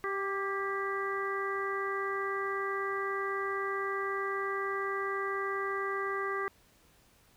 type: harmonic tone with a mistuned harmonic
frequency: 392 Hz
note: G4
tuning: in tune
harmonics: 1 / 2 / 3 / 4 / 5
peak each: -35 / -45 / -35 / -40 / -39 dBFS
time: 0.04-6.48 s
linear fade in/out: 0 ms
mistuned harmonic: 4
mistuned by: +39 cents
effects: pink hiss -64 dBFS RMS until 7.36 s